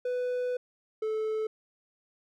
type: tone pair in turn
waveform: triangle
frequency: 496.9 / 435.6 Hz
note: B4 / A4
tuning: +11 / -17 cents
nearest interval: major second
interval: 228 cents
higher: first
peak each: -26 / -26 dBFS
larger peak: neither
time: 0.05-0.57 / 1.02-1.47 s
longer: first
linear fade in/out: 5 ms
effects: none